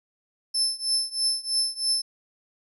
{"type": "tone with tremolo", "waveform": "35% pulse", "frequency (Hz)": 5274, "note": "E8", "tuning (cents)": 0, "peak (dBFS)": -17, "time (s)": [0.54, 2.02], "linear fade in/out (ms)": 10, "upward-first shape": "triangle", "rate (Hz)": 3.1, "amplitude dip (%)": 95, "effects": []}